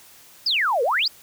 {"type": "exponential two-way sweep", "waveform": "sine", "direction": "down then up", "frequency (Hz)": [5274, 449.6, 5274], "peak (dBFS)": -18, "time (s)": [0.46, 1.08], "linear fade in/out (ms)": 5, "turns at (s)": 0.83, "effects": ["white hiss -49 dBFS RMS until 1.22 s"]}